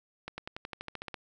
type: accelerating click train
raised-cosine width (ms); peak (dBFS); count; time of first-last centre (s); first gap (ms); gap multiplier
0.3; -22; 12; 0.28-1.142; 100; 0.95
effects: none